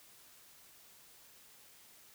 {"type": "silence", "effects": ["white hiss -60 dBFS RMS until 2.14 s"]}